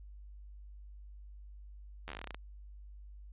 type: slowing click train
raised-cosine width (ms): 0.3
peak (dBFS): -26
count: 13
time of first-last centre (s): 2.08-2.345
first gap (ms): 11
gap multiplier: 1.12
effects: added 50 Hz sine -48 dBFS peak until 3.32 s + resampled to 8000 Hz